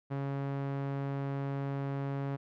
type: tone with low-pass filter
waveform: sawtooth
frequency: 138.59 Hz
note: C#3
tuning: in tune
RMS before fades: -35 dBFS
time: 0.1-2.37 s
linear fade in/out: 20 ms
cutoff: 1600 Hz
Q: 0.59
effects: none